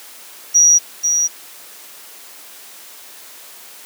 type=tone with echo; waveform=sine; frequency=5770 Hz; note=F#8; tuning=44 cents flat; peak=-7 dBFS; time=0.54-0.79 s; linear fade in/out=20 ms; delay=490 ms; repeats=1; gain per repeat=-6 dB; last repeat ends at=1.28 s; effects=white hiss -39 dBFS RMS until 3.85 s + high-pass 300 Hz 12 dB/octave